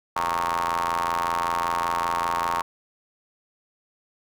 sawtooth ring-modulated tone, 85.2 Hz, F2, 42 cents flat, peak -16 dBFS, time 0.16-2.62 s, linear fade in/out 5 ms, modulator 1010 Hz, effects none

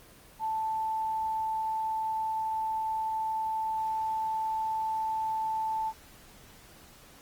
sine tone, 880 Hz, A5, in tune, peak -28 dBFS, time 0.39-5.93 s, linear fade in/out 50 ms, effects pink hiss -54 dBFS RMS until 7.21 s + Opus 24 kbps

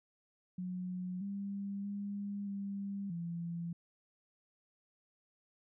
sine tone with pitch steps, 182 / 199.1 / 201.9 / 198.8 / 170 Hz, F#3 / G3 / G#3 / G3 / F3, -28 / +27 / -49 / +25 / -46 cents, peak -37 dBFS, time 0.58-3.73 s, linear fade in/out 5 ms, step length 630 ms, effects none

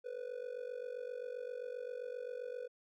triangle tone with amplitude modulation, 493.9 Hz, B4, in tune, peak -35 dBFS, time 0.04-2.68 s, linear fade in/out 20 ms, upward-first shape sine, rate 47.6 Hz, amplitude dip 85%, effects none

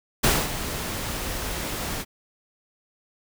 pink noise with ADSR envelope, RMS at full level -18 dBFS, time 0.23-2.05 s, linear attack 15 ms, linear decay 230 ms, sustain -12 dB, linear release 44 ms, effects none

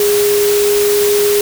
sine tone in noise, 412 Hz, G#4, 14 cents flat, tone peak -10 dBFS, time 0-1.41 s, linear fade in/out 2 ms, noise white, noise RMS -19 dBFS, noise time 0-1.41 s, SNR +6 dB, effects none

